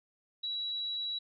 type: tone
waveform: sine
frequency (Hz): 3904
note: B7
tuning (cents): -21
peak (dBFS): -33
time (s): 0.43-1.19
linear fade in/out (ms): 10
effects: none